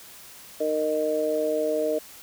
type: harmonic tone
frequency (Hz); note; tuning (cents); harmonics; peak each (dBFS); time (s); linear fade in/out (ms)
154; D#3; -17; 2 / 3 / 4; -31 / -26 / -25; 0.6-1.99; 10
effects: white hiss -46 dBFS RMS until 2.22 s